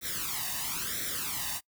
white noise with flanger, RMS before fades -34 dBFS, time 0.01-1.61 s, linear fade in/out 50 ms, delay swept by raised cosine 0.52 to 1.09 ms, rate 1 Hz, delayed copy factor +0.8, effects noise-tail reverb RT60 0.1 s tail -24 dB re dry

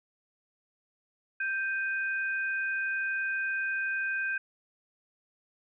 sine tone pair together, 1568 / 2489 Hz, G6 / D#7, 0 / 0 cents, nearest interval minor sixth, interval 800 cents, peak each -29 / -36 dBFS, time 1.4-4.38 s, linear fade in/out 5 ms, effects none

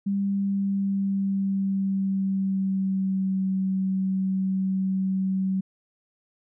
sine tone with pitch glide, 198.4 to 190.21 Hz, G3 to F#3, +21 to +48 cents, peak -22 dBFS, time 0.06-5.61 s, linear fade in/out 10 ms, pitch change -73 cents, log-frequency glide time 0.18-3.49 s, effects none

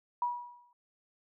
sine tone with exponential decay, 968 Hz, B5, 35 cents flat, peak -26 dBFS, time 0.22-0.73 s, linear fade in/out 2 ms, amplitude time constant 110 ms, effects none

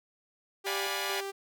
sawtooth tone with tremolo, 393.5 Hz, G4, 7 cents sharp, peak -31 dBFS, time 0.64-1.32 s, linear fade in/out 20 ms, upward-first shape square, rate 2.2 Hz, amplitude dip 45%
10% pulse chord, D diminished seventh, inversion none, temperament equal with one note detuned, 587.3 / 715.2 / 830.6 / 987.8 Hz, D5 / F5 / Ab5 / Cb6, 0 / +41 / 0 / 0 cents, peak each -29 dBFS, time 0.66-1.21 s, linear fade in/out 10 ms
effects none

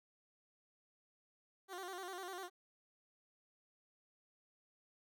15% pulse tone with vibrato, 369.9 Hz, F#4, in tune, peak -38 dBFS, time 1.68-2.5 s, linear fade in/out 50 ms, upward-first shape square, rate 10 Hz, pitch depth 74 cents each way, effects none

